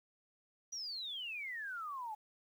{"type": "exponential sweep", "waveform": "sine", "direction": "down", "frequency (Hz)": [5920, 830.6], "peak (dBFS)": -40, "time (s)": [0.72, 2.15], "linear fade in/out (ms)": 10, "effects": ["11-bit"]}